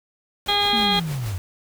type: noise with tremolo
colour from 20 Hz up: pink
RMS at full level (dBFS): -35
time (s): 0.46-1.38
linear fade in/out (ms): 2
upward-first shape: sine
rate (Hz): 6.4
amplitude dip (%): 50
type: harmonic tone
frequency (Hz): 408.2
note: G#4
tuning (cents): -30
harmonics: 1 / 2 / 3 / 4 / 5 / 6 / 8 / 9 / 10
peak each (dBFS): -30 / -23 / -30 / -33 / -31 / -32 / -21 / -31 / -27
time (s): 0.48-1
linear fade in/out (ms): 10
type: linear sweep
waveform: sine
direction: down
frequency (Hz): 234.3 to 85.9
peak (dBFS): -24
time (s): 0.73-1.38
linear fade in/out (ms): 0
effects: none